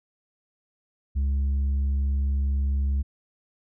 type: tone with tanh clipping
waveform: triangle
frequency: 68.9 Hz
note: C#2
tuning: 10 cents flat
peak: -22 dBFS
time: 1.15-3.03 s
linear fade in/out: 20 ms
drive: 8 dB
effects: none